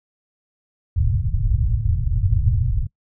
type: low-pass noise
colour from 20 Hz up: white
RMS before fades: -19 dBFS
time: 0.96-2.87 s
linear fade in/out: 5 ms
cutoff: 120 Hz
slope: 48 dB/octave
effects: noise-tail reverb RT60 0.1 s tail -22 dB re dry